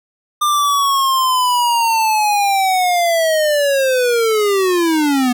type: linear sweep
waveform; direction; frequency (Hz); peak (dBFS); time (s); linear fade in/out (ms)
square; down; 1201 to 242; -13; 0.41-5.33; 10
effects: none